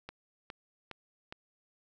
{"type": "click train", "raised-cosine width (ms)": 0.3, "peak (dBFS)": -26, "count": 4, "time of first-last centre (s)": [0.09, 1.325], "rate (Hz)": 2.43, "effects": []}